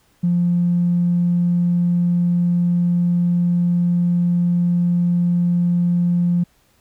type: tone with tanh clipping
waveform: triangle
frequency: 174.61 Hz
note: F3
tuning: in tune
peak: -14 dBFS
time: 0.23-6.44 s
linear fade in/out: 10 ms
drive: 4 dB
effects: pink hiss -59 dBFS RMS until 6.8 s